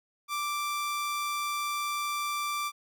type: tone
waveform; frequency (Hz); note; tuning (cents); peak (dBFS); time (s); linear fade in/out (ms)
sawtooth; 1174.7; D6; 0; -26; 0.28-2.72; 50
effects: none